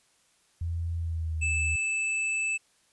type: tone with pitch glide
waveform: sine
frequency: 84.1 to 78.02 Hz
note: E2 to D#2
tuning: +35 to +5 cents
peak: -28 dBFS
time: 0.61-1.76 s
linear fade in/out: 5 ms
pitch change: -130 cents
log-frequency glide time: 0.96-1.51 s
type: tone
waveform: square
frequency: 2628 Hz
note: E7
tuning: 6 cents flat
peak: -27 dBFS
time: 1.41-2.58 s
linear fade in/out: 20 ms
effects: white hiss -66 dBFS RMS until 2.92 s + resampled to 24000 Hz